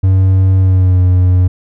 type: tone with pitch glide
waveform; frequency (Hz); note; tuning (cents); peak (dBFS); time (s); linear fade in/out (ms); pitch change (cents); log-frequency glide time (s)
triangle; 94.7 to 91.05; F#2 to F#2; +41 to -27; -4; 0.03-1.48; 10; -68; 0.57-1.01
effects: none